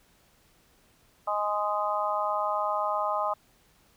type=harmonic tone; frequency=207.7 Hz; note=G#3; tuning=in tune; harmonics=3 / 4 / 5 / 6; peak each=-31 / -31 / -31 / -31 dBFS; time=1.27-3.34 s; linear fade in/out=10 ms; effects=pink hiss -63 dBFS RMS until 3.96 s